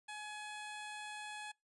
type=tone; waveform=15% pulse; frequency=844 Hz; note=G#5; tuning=28 cents sharp; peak=-38 dBFS; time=0.08-1.52 s; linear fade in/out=10 ms; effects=noise-tail reverb RT60 0.2 s tail -25 dB re dry + resampled to 24000 Hz